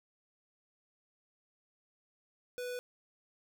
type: tone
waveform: square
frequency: 493.9 Hz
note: B4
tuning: in tune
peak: -38 dBFS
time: 2.58-2.79 s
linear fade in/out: 0 ms
effects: none